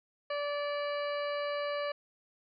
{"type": "harmonic tone", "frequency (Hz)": 580, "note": "D5", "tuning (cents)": -22, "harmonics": [1, 2, 3, 4, 5, 7, 8], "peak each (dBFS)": [-33, -39, -43, -45, -47, -50, -51], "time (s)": [0.3, 1.92], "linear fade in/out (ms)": 5, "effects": []}